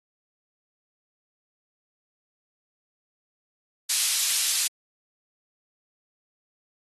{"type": "high-pass noise", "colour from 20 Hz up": "pink", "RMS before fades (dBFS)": -24, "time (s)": [3.89, 4.68], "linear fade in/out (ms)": 10, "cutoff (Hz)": 4100, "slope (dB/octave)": 12, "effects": ["AAC 32 kbps"]}